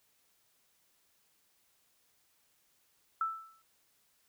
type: tone with exponential decay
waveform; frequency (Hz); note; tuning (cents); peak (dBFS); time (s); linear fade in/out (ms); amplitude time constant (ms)
sine; 1322; E6; +5; -27; 3.21-3.62; 2; 87
effects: white hiss -72 dBFS RMS until 4.28 s